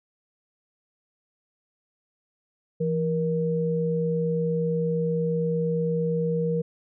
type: tone pair together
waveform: sine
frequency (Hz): 166.98 / 472.3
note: E3 / A#4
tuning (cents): +23 / +23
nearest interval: octave + tritone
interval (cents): 1800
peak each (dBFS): -25 / -25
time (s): 2.8-6.62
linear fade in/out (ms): 10
effects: none